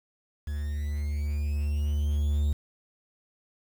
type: tone with level ramp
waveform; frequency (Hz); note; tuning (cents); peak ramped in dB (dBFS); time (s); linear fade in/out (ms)
triangle; 73.42; D2; 0; -27 to -20; 0.47-2.53; 5
effects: 8-bit